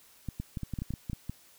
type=clicks; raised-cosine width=5 ms; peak=-22 dBFS; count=12; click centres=0.287 / 0.4 / 0.572 / 0.633 / 0.737 / 0.788 / 0.82 / 0.906 / 0.938 / 1.098 / 1.132 / 1.296 s; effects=white hiss -59 dBFS RMS until 1.58 s